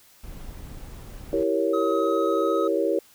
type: noise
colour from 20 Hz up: brown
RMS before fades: -39 dBFS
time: 0.23-1.44 s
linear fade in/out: 10 ms
type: chord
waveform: sine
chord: E diminished seventh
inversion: none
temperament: equal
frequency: 329.6 / 392 / 466.2 / 554.4 Hz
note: E4 / G4 / Bb4 / Db5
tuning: 0 / 0 / 0 / 0 cents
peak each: -26 dBFS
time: 1.33-2.99 s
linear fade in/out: 2 ms
type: tone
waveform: triangle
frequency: 1269 Hz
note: D#6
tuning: 34 cents sharp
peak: -26 dBFS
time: 1.73-2.68 s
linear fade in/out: 10 ms
effects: white hiss -55 dBFS RMS until 3.14 s